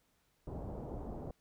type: low-pass noise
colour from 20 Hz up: pink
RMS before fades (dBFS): -43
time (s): 0.47-1.31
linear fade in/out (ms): 2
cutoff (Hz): 770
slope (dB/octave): 24
effects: pink hiss -75 dBFS RMS until 1.4 s